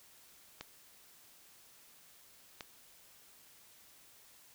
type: clicks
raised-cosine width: 0.2 ms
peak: -25 / -25 dBFS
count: 2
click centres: 0.61 / 2.608 s
effects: white hiss -61 dBFS RMS until 4.54 s